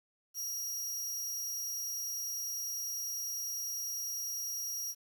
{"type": "tone", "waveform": "sawtooth", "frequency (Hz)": 5690, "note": "F8", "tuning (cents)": 31, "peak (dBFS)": -33, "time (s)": [0.34, 4.95], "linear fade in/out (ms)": 50, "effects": ["10-bit"]}